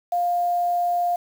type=tone with quantisation; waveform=sine; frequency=703 Hz; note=F5; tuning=11 cents sharp; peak=-19 dBFS; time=0.12-1.16 s; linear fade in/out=5 ms; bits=7; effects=none

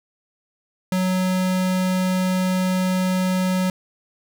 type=tone; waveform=square; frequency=185 Hz; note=F#3; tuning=in tune; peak=-19 dBFS; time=0.92-3.7 s; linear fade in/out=2 ms; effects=none

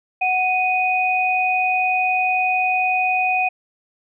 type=tone pair together; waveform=sine; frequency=740 / 2489 Hz; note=F#5 / D#7; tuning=0 / 0 cents; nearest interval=octave + major sixth; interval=2100 cents; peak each=-19 dBFS; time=0.21-3.49 s; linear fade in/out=10 ms; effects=none

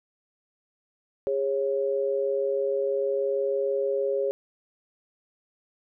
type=tone pair together; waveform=sine; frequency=408.3 / 548.8 Hz; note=G#4 / C#5; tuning=-29 / -17 cents; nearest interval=perfect fourth; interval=512 cents; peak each=-26 dBFS; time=1.27-4.31 s; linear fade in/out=0 ms; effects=none

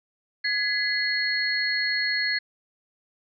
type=tone cluster; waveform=sine; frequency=1679 / 2025 / 4309 Hz; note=G#6 / B6 / C#8; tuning=+18 / +43 / -50 cents; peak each=-27 dBFS; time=0.44-2.39 s; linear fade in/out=10 ms; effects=none

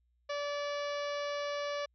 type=harmonic tone; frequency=578 Hz; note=D5; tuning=28 cents flat; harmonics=1 / 2 / 3 / 4 / 5 / 6 / 7 / 8 / 9 / 10; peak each=-35 / -41 / -45 / -47 / -49 / -51 / -52 / -53 / -54 / -55 dBFS; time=0.29-1.86 s; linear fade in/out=10 ms; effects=added 60 Hz sine -70 dBFS peak until 1.94 s

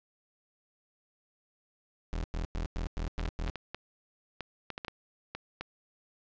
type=tone bursts; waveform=35% pulse; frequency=41.2 Hz; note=E1; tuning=in tune; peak=-30 dBFS; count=7; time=2.13-3.5 s; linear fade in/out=0 ms; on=110 ms; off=100 ms
type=clicks; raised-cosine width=0.3 ms; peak=-21 dBFS; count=12; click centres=3.195 / 3.256 / 3.478 / 3.557 / 3.746 / 4.407 / 4.703 / 4.779 / 4.848 / 4.882 / 5.35 / 5.61 s
effects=resampled to 16000 Hz + 10-bit

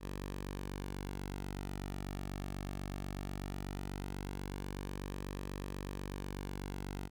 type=tone with flanger; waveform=sawtooth; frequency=48.13 Hz; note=G1; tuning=31 cents flat; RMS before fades=-42 dBFS; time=0-7.1 s; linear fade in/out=50 ms; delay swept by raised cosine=1.4 to 2.02 ms; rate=0.18 Hz; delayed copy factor=-0.5; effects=none

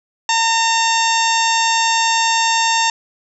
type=harmonic tone with a mistuned harmonic; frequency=910 Hz; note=A#5; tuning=42 cents flat; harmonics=1 / 2 / 3 / 4 / 5 / 6 / 7 / 8; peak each=-16 / -22 / -22 / -23 / -28 / -24 / -25 / -25 dBFS; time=0.29-2.9 s; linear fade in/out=2 ms; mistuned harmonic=8; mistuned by=+27 cents; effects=none

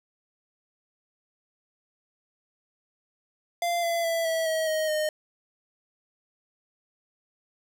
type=tone with pitch steps; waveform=square; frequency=691 / 677.6 / 664.4 / 651.5 / 638.8 / 626.4 / 614.2 Hz; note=F5 / E5 / E5 / E5 / D#5 / D#5 / D#5; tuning=-19 / +48 / +13 / -20 / +45 / +11 / -23 cents; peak=-25 dBFS; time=3.62-5.09 s; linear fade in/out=2 ms; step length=210 ms; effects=none

